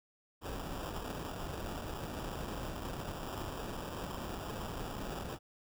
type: noise with sample-and-hold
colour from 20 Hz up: pink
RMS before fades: -41 dBFS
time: 0.41-5.39 s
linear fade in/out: 50 ms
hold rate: 2100 Hz
effects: none